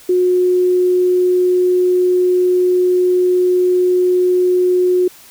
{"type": "tone", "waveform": "sine", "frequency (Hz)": 362.6, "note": "F#4", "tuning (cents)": -35, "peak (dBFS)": -10, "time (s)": [0.09, 5.08], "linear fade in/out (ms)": 5, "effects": ["white hiss -42 dBFS RMS until 5.3 s"]}